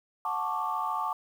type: chord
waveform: sine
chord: D major seventh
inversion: first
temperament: just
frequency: 734.2 / 881 / 1101.2 / 1174.7 Hz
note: F#5 / A5 / C#6 / D6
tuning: -14 / +2 / -12 / 0 cents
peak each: -36 / -32 / -34 / -32 dBFS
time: 0.25-1.13 s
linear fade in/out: 2 ms
effects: tanh soft clip ceiling -18 dBFS + 9-bit